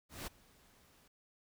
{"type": "noise with ADSR envelope", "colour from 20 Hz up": "pink", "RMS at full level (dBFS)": -42, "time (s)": [0.09, 1.08], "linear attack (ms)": 180, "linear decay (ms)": 14, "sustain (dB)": -24, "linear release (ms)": 6, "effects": []}